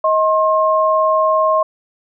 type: tone pair together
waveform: sine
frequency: 631.1 / 1069 Hz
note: D#5 / C6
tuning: +24 / +37 cents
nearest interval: major sixth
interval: 913 cents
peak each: -14 dBFS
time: 0.04-1.63 s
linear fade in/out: 5 ms
effects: none